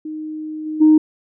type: tone with level steps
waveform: sine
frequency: 309.8 Hz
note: D#4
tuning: 7 cents flat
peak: -25 / -22 / -6 dBFS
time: 0.05-0.98 s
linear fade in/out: 5 ms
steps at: 0.65 / 0.8 s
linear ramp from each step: 20 ms
effects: tanh soft clip ceiling -3 dBFS